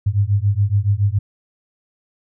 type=beating tone pair; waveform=sine; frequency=98 / 105.1 Hz; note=G2 / G#2; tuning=0 / +21 cents; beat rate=7.1 Hz; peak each=-17 dBFS; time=0.06-1.19 s; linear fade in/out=10 ms; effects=none